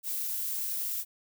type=noise; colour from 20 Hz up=violet; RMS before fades=-33 dBFS; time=0.03-1.05 s; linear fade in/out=50 ms; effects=none